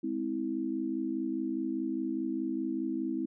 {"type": "chord", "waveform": "sine", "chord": "Ab augmented", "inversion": "none", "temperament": "just", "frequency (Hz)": [207.7, 259.6, 324.5], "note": ["Ab3", "C4", "E4"], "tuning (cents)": [0, -13, -27], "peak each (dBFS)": [-39, -34, -33], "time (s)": [0.03, 3.26], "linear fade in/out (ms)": 10, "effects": []}